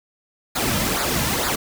pink noise with flanger, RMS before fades -22 dBFS, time 0.55-1.56 s, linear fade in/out 10 ms, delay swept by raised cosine 0.33 to 2.73 ms, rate 2.2 Hz, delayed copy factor -0.7, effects none

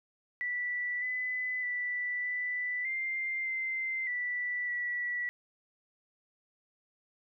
sine tone with pitch steps, 1964 / 2006 / 1972 / 1983 / 2097 / 2079 / 1967 / 1949 Hz, B6 / B6 / B6 / B6 / C7 / C7 / B6 / B6, -10 / +26 / -3 / +7 / +3 / -12 / -7 / -23 cents, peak -31 dBFS, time 0.41-5.29 s, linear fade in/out 0 ms, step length 610 ms, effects none

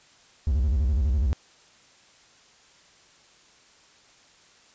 triangle tone with vibrato, 67.6 Hz, C#2, 43 cents flat, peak -18 dBFS, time 0.47-1.33 s, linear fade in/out 0 ms, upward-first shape square, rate 12 Hz, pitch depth 200 cents each way, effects white hiss -56 dBFS RMS until 4.74 s + resampled to 16000 Hz

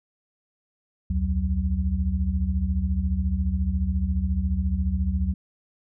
sine tone cluster, 65.7 / 80 / 187.4 Hz, C2 / D#2 / F#3, +8 / +49 / +22 cents, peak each -25 / -25 / -28 dBFS, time 1.1-5.34 s, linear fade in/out 5 ms, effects none

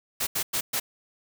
white noise bursts at uneven times, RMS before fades -27 dBFS, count 4, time 0.2-0.27 / 0.35-0.43 / 0.53-0.61 / 0.73-0.8 s, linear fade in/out 10 ms, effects none

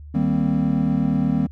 triangle chord, C minor seventh, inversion first, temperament equal, 155.56 / 196 / 233.1 / 261.6 Hz, Eb3 / G3 / Bb3 / C4, 0 / 0 / 0 / 0 cents, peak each -21 dBFS, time 0.14-1.47 s, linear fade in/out 10 ms, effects added 74 Hz sine -36 dBFS peak until 1.51 s

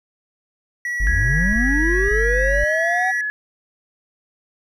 triangle tone, 1935 Hz, B6, 36 cents flat, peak -20 dBFS, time 0.85-3.21 s, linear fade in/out 2 ms
triangle tone bursts, 49 Hz, G1, in tune, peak -17 dBFS, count 3, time 1-2.64 s, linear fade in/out 0 ms, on 530 ms, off 25 ms
triangle linear sweep, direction up, 35.89 to 764 Hz, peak -18 dBFS, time 1.02-3.12 s, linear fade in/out 20 ms
sine tone with pitch glide, 1661.2 to 1700 Hz, G#6 to G#6, 0 to +40 cents, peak -21 dBFS, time 1.07-3.3 s, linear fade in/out 0 ms, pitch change +40 cents, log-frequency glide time 2.63-2.76 s
effects none

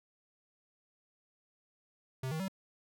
square tone with pitch steps, 130.81 / 158.28 / 191.52 Hz, C3 / D#3 / G3, 0 / +30 / -40 cents, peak -35 dBFS, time 2.23-2.482 s, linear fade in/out 5 ms, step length 84 ms, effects none

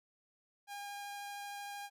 sawtooth tone with vibrato, 810 Hz, G#5, 43 cents flat, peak -39 dBFS, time 0.67-1.9 s, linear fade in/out 50 ms, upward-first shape triangle, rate 13 Hz, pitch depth 8 cents each way, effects none

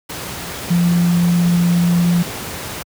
sine tone in noise, 173.5 Hz, F3, 11 cents flat, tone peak -11 dBFS, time 0.7-2.23 s, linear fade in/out 10 ms, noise pink, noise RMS -27 dBFS, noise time 0.09-2.83 s, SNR +13 dB, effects high-pass 80 Hz 12 dB/octave

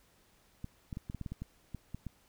clicks, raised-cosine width 5 ms, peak -27 dBFS, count 12, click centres 0.644 / 0.928 / 0.971 / 1.099 / 1.147 / 1.213 / 1.262 / 1.32 / 1.42 / 1.747 / 1.946 / 2.067 s, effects pink hiss -67 dBFS RMS until 2.28 s

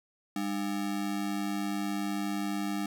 square ring-modulated tone, 251.9 Hz, B3, 34 cents sharp, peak -28 dBFS, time 0.36-2.86 s, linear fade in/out 0 ms, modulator 50 Hz, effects none

